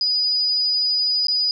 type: tone with dropouts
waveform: sine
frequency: 4944 Hz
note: D#8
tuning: 12 cents flat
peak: -17 dBFS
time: 0.01-1.51 s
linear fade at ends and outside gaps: 1 ms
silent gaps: 1.27-1.283 s
effects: none